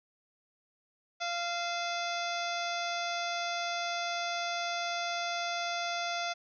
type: harmonic tone with a mistuned harmonic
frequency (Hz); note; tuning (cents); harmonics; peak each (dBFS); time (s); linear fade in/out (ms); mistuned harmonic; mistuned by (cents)
692; F5; -16; 1 / 2 / 3 / 4 / 5 / 6 / 7 / 8 / 9; -35 / -38 / -41 / -43 / -41 / -48 / -43 / -47 / -47; 1.2-6.34; 20; 4; -120
effects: none